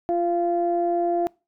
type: tone pair together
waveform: sine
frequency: 346.7 / 690 Hz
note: F4 / F5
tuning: -13 / -21 cents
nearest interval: octave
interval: 1192 cents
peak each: -22 dBFS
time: 0.09-1.27 s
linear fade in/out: 0 ms
effects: noise-tail reverb RT60 0.3 s tail -25 dB re dry + tanh soft clip ceiling -12 dBFS